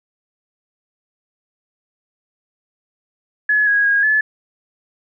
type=tone with pitch steps; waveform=sine; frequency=1700 / 1652 / 1637 / 1725 Hz; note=G#6 / G#6 / G#6 / A6; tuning=+40 / -10 / -25 / -35 cents; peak=-12 dBFS; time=3.49-4.21 s; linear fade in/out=5 ms; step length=180 ms; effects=none